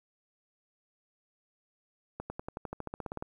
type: accelerating click train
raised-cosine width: 1 ms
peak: -23 dBFS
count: 15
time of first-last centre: 2.2-3.225 s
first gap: 100 ms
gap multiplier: 0.95
effects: 10-bit